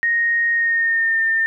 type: tone with pitch glide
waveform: sine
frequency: 1864.7 to 1805.3 Hz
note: A#6 to A6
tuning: 0 to +44 cents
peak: -15 dBFS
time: 0.03-1.46 s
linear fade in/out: 0 ms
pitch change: -56 cents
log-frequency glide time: 0.52-1.23 s
effects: none